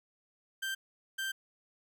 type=tone bursts at uneven times; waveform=30% pulse; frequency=1568 Hz; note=G6; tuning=in tune; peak=-31 dBFS; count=2; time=0.62-0.75 / 1.18-1.32 s; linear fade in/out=10 ms; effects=none